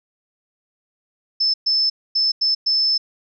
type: tone bursts at uneven times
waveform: sine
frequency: 5260 Hz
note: E8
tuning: 5 cents flat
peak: -15 dBFS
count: 5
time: 1.4-1.54 / 1.66-1.9 / 2.15-2.32 / 2.41-2.55 / 2.66-2.98 s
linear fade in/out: 10 ms
effects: none